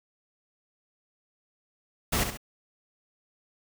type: noise with echo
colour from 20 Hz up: pink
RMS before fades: -26 dBFS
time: 2.12-2.24 s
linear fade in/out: 10 ms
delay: 67 ms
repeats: 2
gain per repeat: -7 dB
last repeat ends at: 2.374 s
effects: none